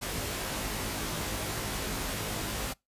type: noise with comb filter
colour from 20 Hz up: pink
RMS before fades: -34 dBFS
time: 0.01-2.74 s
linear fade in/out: 20 ms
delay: 19 ms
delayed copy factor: +0.95
effects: noise-tail reverb RT60 0.2 s tail -25 dB re dry + resampled to 32000 Hz